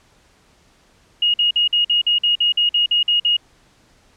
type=tone bursts; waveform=sine; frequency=2871 Hz; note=F7; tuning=47 cents sharp; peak=-13 dBFS; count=13; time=1.22-3.368 s; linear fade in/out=5 ms; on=120 ms; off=49 ms; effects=pink hiss -55 dBFS RMS until 4.16 s + low-pass 8000 Hz 12 dB/octave